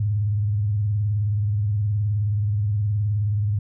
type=tone with vibrato; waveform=sine; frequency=103.83 Hz; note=G#2; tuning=in tune; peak=-19 dBFS; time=0-3.59 s; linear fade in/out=5 ms; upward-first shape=sine; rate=19 Hz; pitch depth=93 cents each way; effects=none